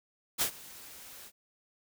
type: noise with ADSR envelope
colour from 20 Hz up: white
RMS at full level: -27 dBFS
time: 0.38-1.32 s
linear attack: 35 ms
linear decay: 90 ms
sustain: -22 dB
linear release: 59 ms
effects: none